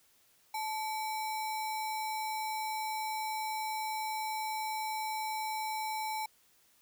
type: tone with sample-and-hold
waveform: sine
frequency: 870 Hz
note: A5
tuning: 20 cents flat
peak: -33 dBFS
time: 0.54-6.26 s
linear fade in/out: 5 ms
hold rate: 3150 Hz
effects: white hiss -67 dBFS RMS until 6.81 s